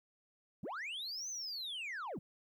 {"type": "linear two-way sweep", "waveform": "sine", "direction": "up then down", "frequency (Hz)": [113.2, 6300, 113.2], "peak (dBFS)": -37, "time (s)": [0.63, 2.19], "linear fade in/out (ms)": 5, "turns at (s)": 1.29, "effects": ["tanh soft clip ceiling -39 dBFS", "13-bit"]}